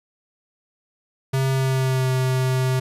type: tone with pitch glide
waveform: square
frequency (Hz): 133.4 to 129.68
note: C3 to C3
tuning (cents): +34 to -15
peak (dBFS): -19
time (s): 1.33-2.8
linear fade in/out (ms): 10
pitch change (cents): -49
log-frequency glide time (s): 1.51-2.1
effects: resampled to 32000 Hz + 10-bit